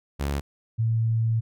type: tone pair in turn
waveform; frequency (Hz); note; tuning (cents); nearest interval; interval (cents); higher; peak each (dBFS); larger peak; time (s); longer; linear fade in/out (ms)
sawtooth / sine; 70.7 / 113.17; C#2 / A2; +35 / +49; minor sixth; 814; second; -21 / -20; second; 0.19-0.41 / 0.78-1.41; second; 20
effects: none